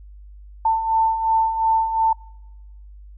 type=beating tone pair; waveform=sine; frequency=891 / 893.8 Hz; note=A5 / A5; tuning=+22 / +27 cents; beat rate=2.8 Hz; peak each=-24 / -17 dBFS; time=0.65-2.13 s; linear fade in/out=5 ms; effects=noise-tail reverb RT60 1.0 s tail -24 dB re dry + added 50 Hz sine -39 dBFS peak until 3.17 s